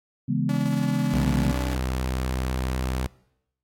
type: chord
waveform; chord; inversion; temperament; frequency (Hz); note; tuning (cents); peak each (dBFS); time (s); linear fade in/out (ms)
sine; C# minor seventh; none; equal; 138.59 / 164.81 / 207.7 / 246.9; C#3 / E3 / G#3 / B3; 0 / 0 / 0 / 0; -26 / -28 / -27 / -27; 0.28-1.53; 10
type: tone with tremolo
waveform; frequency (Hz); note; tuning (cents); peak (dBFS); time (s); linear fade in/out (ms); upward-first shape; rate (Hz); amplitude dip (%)
sawtooth; 287; D4; -40; -26; 0.49-1.77; 2; sine; 18; 30
type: tone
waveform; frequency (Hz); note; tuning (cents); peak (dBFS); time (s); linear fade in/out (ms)
sawtooth; 64; C2; -38; -21; 1.13-3.07; 5
effects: noise-tail reverb RT60 0.8 s tail -22 dB re dry + AAC 48 kbps